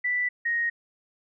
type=tone pair in turn; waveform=sine; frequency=1975.5 / 1871.1 Hz; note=B6 / A#6; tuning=0 / +6 cents; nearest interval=minor second; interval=94 cents; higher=first; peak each=-23 dBFS; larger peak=neither; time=0.04-0.29 / 0.45-0.7 s; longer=neither; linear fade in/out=10 ms; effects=none